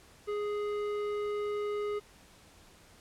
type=tone with tanh clipping; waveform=sine; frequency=415.3 Hz; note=G#4; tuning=in tune; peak=-33 dBFS; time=0.27-2 s; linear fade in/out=20 ms; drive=13 dB; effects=pink hiss -58 dBFS RMS until 3 s + low-pass 11000 Hz 12 dB/octave